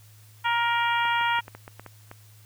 harmonic tone, 470 Hz, A#4, 14 cents sharp, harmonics 2 / 3 / 4 / 5 / 6 / 7, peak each -24 / -28 / -30 / -32 / -34 / -35 dBFS, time 0.44-1.41 s, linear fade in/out 20 ms
clicks, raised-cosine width 0.5 ms, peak -25 dBFS, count 9, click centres 1.053 / 1.212 / 1.388 / 1.481 / 1.55 / 1.679 / 1.796 / 1.863 / 2.114 s
effects added 106 Hz sine -50 dBFS peak until 2.45 s + white hiss -57 dBFS RMS until 2.45 s

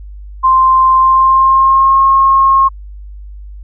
sine tone with pitch glide, 1046.5 to 1079 Hz, C6 to C#6, 0 to -47 cents, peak -5 dBFS, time 0.43-2.69 s, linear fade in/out 20 ms, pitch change +53 cents, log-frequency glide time 0.96-2.01 s, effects added 50 Hz sine -27 dBFS peak until 3.63 s

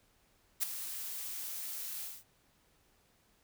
blue noise with ADSR envelope, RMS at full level -29 dBFS, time 0.6-2.24 s, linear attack 31 ms, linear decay 5 ms, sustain -12 dB, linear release 220 ms, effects pink hiss -70 dBFS RMS until 3.43 s

